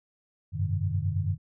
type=tone cluster; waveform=sine; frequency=91.7 / 100.7 / 128.6 / 151.8 Hz; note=F#2 / G2 / C3 / D#3; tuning=-15 / +47 / -30 / -42 cents; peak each=-29 / -29 / -37 / -32 dBFS; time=0.52-1.38 s; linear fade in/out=50 ms; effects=none